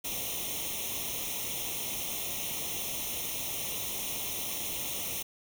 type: noise with comb filter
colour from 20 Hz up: white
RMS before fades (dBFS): -35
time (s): 0.04-5.23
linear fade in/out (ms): 10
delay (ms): 0.32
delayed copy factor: +0.9
effects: none